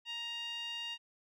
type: tone with band-pass filter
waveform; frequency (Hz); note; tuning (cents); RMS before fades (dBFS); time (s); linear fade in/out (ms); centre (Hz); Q
sawtooth; 936; A#5; +7; -41; 0.05-0.98; 50; 3100; 8.7
effects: none